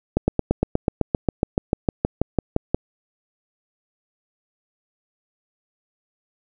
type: slowing click train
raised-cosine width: 2 ms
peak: -4 dBFS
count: 19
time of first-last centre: 0.17-2.746 s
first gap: 110 ms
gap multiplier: 1.03
effects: none